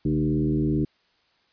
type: tone with frequency modulation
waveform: sine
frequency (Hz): 225.4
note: A3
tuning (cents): +42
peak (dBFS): -20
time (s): 0.05-0.85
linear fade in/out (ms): 5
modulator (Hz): 78.4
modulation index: 1.7
effects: white hiss -65 dBFS RMS until 1.52 s + resampled to 11025 Hz